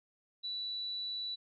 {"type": "tone", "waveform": "sine", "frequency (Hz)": 3951, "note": "B7", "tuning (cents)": 0, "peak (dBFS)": -36, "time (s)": [0.43, 1.36], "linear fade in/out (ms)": 20, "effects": []}